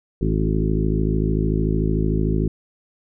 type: harmonic tone with a mistuned harmonic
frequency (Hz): 53.4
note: G#1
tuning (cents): +49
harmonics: 1 / 2 / 3 / 4 / 5 / 6 / 7 / 8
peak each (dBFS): -22 / -26 / -23 / -27 / -27 / -30 / -27 / -33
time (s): 0.21-2.48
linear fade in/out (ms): 5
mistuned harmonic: 7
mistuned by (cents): -28
effects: none